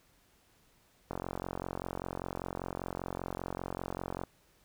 click train, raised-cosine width 1 ms, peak -22 dBFS, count 142, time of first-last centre 1.11-4.236 s, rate 45.1 Hz, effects pink hiss -67 dBFS RMS until 4.64 s

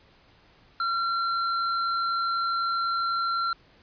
square tone, 1366 Hz, F6, 39 cents flat, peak -25 dBFS, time 0.8-3.53 s, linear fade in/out 2 ms, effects pink hiss -58 dBFS RMS until 3.82 s + resampled to 11025 Hz

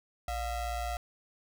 square ring-modulated tone, 325.6 Hz, E4, 21 cents flat, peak -30 dBFS, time 0.28-0.97 s, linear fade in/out 2 ms, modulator 384 Hz, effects none

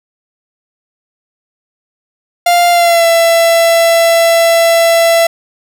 45% pulse tone with pitch glide, 698 to 668.8 Hz, F5 to E5, -1 to +25 cents, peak -6 dBFS, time 2.46-5.27 s, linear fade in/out 5 ms, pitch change -74 cents, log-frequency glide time 2.71-3.06 s, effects none

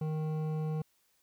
sine tone with hard clipping, 155.56 Hz, D#3, in tune, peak -33 dBFS, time 0.01-0.82 s, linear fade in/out 5 ms, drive 11 dB, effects white hiss -72 dBFS RMS until 1.22 s

